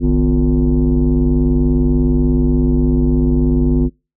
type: tone with frequency modulation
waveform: sine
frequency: 155.1 Hz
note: D#3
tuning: 5 cents flat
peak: -9 dBFS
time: 0-3.9 s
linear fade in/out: 50 ms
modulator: 96.6 Hz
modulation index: 1.7
effects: noise-tail reverb RT60 0.3 s tail -26 dB re dry + tanh soft clip ceiling -7 dBFS